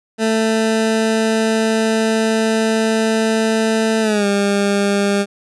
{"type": "tone with pitch glide", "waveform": "20% pulse", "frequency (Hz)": [221.7, 201], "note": ["A3", "G3"], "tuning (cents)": [13, 44], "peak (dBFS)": -9, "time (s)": [0.18, 5.26], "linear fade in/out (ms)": 50, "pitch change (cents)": -169, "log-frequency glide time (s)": [4.01, 4.26], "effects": ["resampled to 24000 Hz"]}